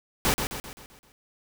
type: noise with echo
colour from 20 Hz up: pink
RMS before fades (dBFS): -23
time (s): 0.25-0.34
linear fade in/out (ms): 0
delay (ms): 130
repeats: 6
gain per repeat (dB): -6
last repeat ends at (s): 1.12
effects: none